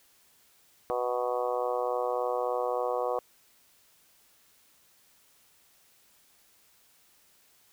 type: harmonic tone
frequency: 123.47 Hz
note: B2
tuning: in tune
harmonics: 3 / 4 / 5 / 6 / 7 / 8 / 9 / 10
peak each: -39 / -30 / -35 / -34 / -42 / -40 / -37 / -45 dBFS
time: 0.9-3.19 s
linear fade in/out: 0 ms
effects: white hiss -63 dBFS RMS until 7.72 s